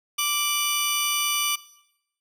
15% pulse tone pair together, 1174.7 / 2962 Hz, D6 / F#7, 0 / +1 cents, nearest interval octave + major third, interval 1601 cents, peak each -20 / -17 dBFS, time 0.18-1.56 s, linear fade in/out 10 ms, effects noise-tail reverb RT60 0.8 s tail -18 dB re dry

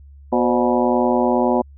harmonic tone with a mistuned harmonic, 121.7 Hz, B2, 25 cents flat, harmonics 2 / 3 / 4 / 5 / 6 / 7 / 8, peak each -19 / -21 / -22 / -23 / -24 / -24 / -25 dBFS, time 0.32-1.62 s, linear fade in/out 10 ms, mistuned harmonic 4, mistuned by +110 cents, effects added 70 Hz sine -40 dBFS peak until 1.77 s

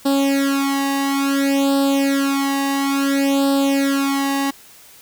sawtooth tone with flanger, 276.2 Hz, C#4, 6 cents flat, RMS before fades -18 dBFS, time 0.05-4.51 s, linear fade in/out 10 ms, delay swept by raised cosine 0.23 to 1.07 ms, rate 0.58 Hz, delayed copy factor +1, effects white hiss -45 dBFS RMS until 5.01 s

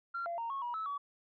sine tone with pitch steps, 1377 / 685 / 925 / 1096 / 962 / 1303 / 1136 Hz, F6 / F5 / A#5 / C#6 / B5 / E6 / C#6, -25 / -34 / -14 / -20 / -46 / -20 / +42 cents, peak -34 dBFS, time 0.14-0.98 s, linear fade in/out 10 ms, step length 120 ms, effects tanh soft clip ceiling -31 dBFS

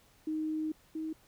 sine tone pair in turn, 311.8 / 316.3 Hz, D#4 / D#4, +4 / +29 cents, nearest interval unison, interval 25 cents, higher second, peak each -31 / -34 dBFS, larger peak first, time 0.27-0.72 / 0.95-1.13 s, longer first, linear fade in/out 5 ms, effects pink hiss -64 dBFS RMS until 1.27 s

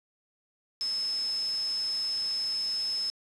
sine tone in noise, 5200 Hz, E8, 24 cents flat, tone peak -28 dBFS, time 0.81-3.1 s, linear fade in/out 0 ms, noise white, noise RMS -44 dBFS, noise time 0.81-3.1 s, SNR +13 dB, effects resampled to 24000 Hz

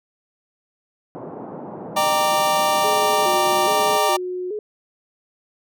pink band-pass noise, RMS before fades -34 dBFS, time 1.15-3.97 s, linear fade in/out 0 ms, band 170 to 900 Hz, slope 24 dB/octave
square chord, Eb major seventh, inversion none, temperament equal with one note detuned, 606.3 / 784 / 932.3 / 1174.7 Hz, Eb5 / G5 / Bb5 / D6, -45 / 0 / 0 / 0 cents, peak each -23 dBFS, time 1.96-4.17 s, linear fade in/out 10 ms
sine tone with vibrato, 392 Hz, G4, in tune, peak -24 dBFS, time 2.84-4.59 s, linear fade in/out 2 ms, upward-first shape square, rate 1.2 Hz, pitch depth 130 cents each way
effects none

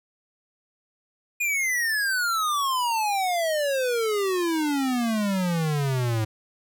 square exponential sweep, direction down, 2461 to 107.2 Hz, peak -23 dBFS, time 1.4-6.25 s, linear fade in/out 10 ms, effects none

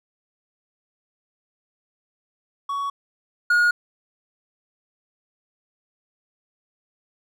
triangle tone pair in turn, 1121 / 1437.5 Hz, C#6 / F6, +19 / +50 cents, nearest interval major third, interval 431 cents, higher second, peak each -22 / -13 dBFS, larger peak second, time 2.69-2.9 / 3.5-3.71 s, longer neither, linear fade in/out 5 ms, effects none

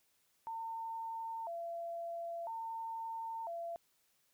sine tone with vibrato, 784 Hz, G5, in tune, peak -39 dBFS, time 0.47-3.76 s, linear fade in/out 0 ms, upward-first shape square, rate 0.5 Hz, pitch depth 250 cents each way, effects white hiss -75 dBFS RMS until 4.33 s

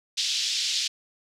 pink band-pass noise, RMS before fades -27 dBFS, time 0.17-0.88 s, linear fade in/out 10 ms, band 3300 to 5800 Hz, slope 24 dB/octave, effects none

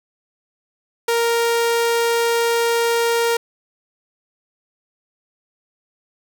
sawtooth tone, 466.2 Hz, A#4, in tune, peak -12 dBFS, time 1.08-3.37 s, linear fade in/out 5 ms, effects none

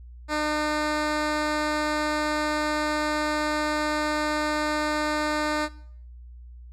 10% pulse tone with low-pass filter, 302.6 Hz, D#4, 48 cents flat, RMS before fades -26 dBFS, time 0.28-5.69 s, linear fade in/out 50 ms, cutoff 7400 Hz, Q 0.64, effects noise-tail reverb RT60 0.6 s tail -19 dB re dry + added 60 Hz sine -41 dBFS peak until 6.72 s

